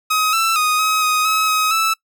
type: tone with pitch steps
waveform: sawtooth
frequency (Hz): 1265 / 1332 / 1244 / 1270 / 1251 / 1281 / 1267 / 1315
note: D#6 / E6 / D#6 / D#6 / D#6 / E6 / D#6 / E6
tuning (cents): +28 / +18 / -1 / +35 / +9 / -50 / +31 / -5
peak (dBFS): -11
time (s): 0.1-1.94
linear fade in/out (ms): 10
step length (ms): 230
effects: noise-tail reverb RT60 0.1 s tail -24 dB re dry